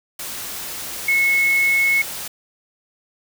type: tone in noise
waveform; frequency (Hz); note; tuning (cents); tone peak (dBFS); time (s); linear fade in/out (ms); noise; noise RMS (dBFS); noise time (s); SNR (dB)
sine; 2188; C#7; -23; -14; 1.08-2.02; 5; white; -30; 0.19-2.28; +13
effects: none